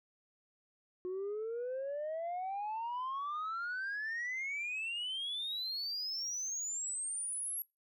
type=exponential sweep; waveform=sine; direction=up; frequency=360 to 11510 Hz; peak=-34 dBFS; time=1.05-7.62 s; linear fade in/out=0 ms; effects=noise-tail reverb RT60 0.2 s tail -24 dB re dry + tanh soft clip ceiling -34 dBFS